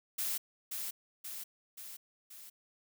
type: noise with echo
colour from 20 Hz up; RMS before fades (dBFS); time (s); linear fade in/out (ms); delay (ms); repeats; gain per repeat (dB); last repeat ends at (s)
blue; -35; 0.18-0.38; 10; 530; 4; -4; 2.5
effects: none